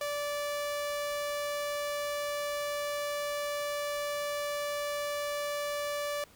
sawtooth tone, 582 Hz, D5, 16 cents flat, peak -28 dBFS, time 0.01-6.24 s, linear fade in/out 2 ms, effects pink hiss -59 dBFS RMS until 6.35 s

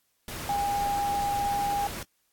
sine tone in noise, 809 Hz, G#5, 46 cents flat, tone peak -25 dBFS, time 0.49-1.87 s, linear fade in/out 2 ms, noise pink, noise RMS -37 dBFS, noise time 0.28-2.03 s, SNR +9 dB, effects white hiss -72 dBFS RMS until 2.32 s + AAC 64 kbps

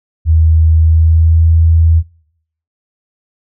sine tone with pitch glide, 80.1 to 81.74 Hz, E2 to E2, -49 to -14 cents, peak -5 dBFS, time 0.25-2.03 s, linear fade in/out 50 ms, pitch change +35 cents, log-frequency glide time 0.81-1.43 s, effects noise-tail reverb RT60 0.7 s tail -24 dB re dry

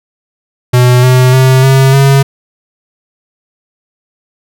square tone with pitch steps, 124.3 / 127.43 / 130.63 / 133.92 / 137.28 Hz, B2 / C3 / C3 / C3 / C#3, +12 / -45 / -2 / +41 / -16 cents, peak -4 dBFS, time 0.73-2.23 s, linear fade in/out 10 ms, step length 300 ms, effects none

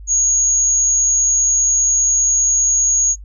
sine tone, 6645 Hz, G#8, in tune, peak -12 dBFS, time 0.07-3.16 s, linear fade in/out 50 ms, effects noise-tail reverb RT60 0.1 s tail -24 dB re dry + added 50 Hz sine -32 dBFS peak until 3.24 s

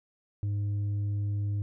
triangle tone with tanh clipping, 102.1 Hz, G#2, 29 cents flat, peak -28 dBFS, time 0.43-1.62 s, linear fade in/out 0 ms, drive 8 dB, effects none

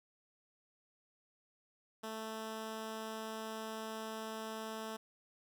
10% pulse tone, 220.5 Hz, A3, 4 cents sharp, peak -33 dBFS, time 2.03-4.97 s, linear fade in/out 10 ms, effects none

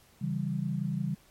sine chord, C# diminished, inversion none, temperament equal, 138.59 / 164.81 / 196 Hz, C#3 / E3 / G3, 0 / 0 / 0 cents, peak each -33 / -33 / -33 dBFS, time 0.21-1.15 s, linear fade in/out 10 ms, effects pink hiss -61 dBFS RMS until 1.3 s + MP3 64 kbps

